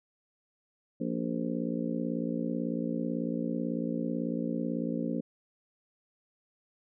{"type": "harmonic tone with a mistuned harmonic", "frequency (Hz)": 58.1, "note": "A#1", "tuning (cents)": -5, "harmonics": [3, 4, 5, 6, 7, 8, 9], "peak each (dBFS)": [-36, -33, -35, -46, -45, -42, -40], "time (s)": [1, 5.21], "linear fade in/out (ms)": 10, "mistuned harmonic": 6, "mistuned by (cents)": 97, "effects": []}